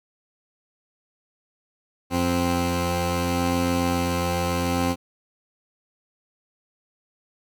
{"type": "tone pair together", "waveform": "15% pulse", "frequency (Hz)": [87.31, 261.2], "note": ["F2", "C4"], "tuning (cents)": [0, -3], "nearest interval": "octave + perfect fifth", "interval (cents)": 1897, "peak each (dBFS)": -18, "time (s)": [2.1, 4.96], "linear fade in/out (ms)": 50, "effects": []}